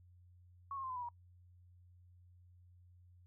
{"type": "tone with pitch steps", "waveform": "sine", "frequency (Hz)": [1108.7, 1075.9, 1044.1, 1013.2, 983.2, 954.1], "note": ["C#6", "C6", "C6", "B5", "B5", "A#5"], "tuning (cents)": [0, 48, -4, 44, -8, 40], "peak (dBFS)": -40, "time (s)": [0.71, 1.088], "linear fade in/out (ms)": 2, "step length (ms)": 63, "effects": ["noise-tail reverb RT60 0.1 s tail -25 dB re dry", "added 89 Hz sine -60 dBFS peak until 3.26 s"]}